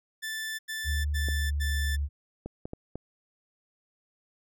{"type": "tone bursts", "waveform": "sawtooth", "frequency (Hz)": 1760, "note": "A6", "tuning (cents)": 0, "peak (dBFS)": -29, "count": 4, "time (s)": [0.22, 1.967], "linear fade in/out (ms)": 20, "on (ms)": 370, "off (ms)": 89}
{"type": "tone with pitch glide", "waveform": "sine", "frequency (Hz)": [73.42, 71.7], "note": ["D2", "D2"], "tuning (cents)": [0, -41], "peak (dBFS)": -26, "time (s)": [0.84, 2.09], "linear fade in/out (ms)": 50, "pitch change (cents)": -41, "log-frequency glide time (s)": [1.28, 1.82]}
{"type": "clicks", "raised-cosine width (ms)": 2, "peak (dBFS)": -23, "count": 5, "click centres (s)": [1.286, 2.46, 2.655, 2.734, 2.956]}
{"effects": []}